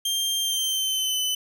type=tone with pitch glide; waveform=sawtooth; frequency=3182 to 3019 Hz; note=G7 to F#7; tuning=+25 to +34 cents; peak=-20 dBFS; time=0.05-1.35 s; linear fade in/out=5 ms; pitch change=-91 cents; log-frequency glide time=0.4-1.21 s; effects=none